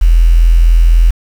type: tone with quantisation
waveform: sine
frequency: 41.88 Hz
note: E1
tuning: 28 cents sharp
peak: -3 dBFS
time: 0.01-1.11 s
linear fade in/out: 10 ms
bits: 5
effects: none